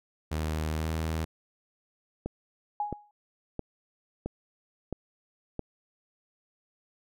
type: tone with pitch glide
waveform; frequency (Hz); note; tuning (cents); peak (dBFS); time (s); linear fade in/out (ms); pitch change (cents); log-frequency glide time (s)
sawtooth; 78 to 80.01; D#2 to D#2; +5 to +49; -25; 0.31-1.25; 10; +44; 0.75-0.88
type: click train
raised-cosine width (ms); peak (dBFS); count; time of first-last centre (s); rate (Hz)
2; -19; 6; 2.26-5.593; 1.5
type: tone with exponential decay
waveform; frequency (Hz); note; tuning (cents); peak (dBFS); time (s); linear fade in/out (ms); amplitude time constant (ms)
sine; 830.6; G#5; 0; -25; 2.8-3.11; 2; 67
effects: none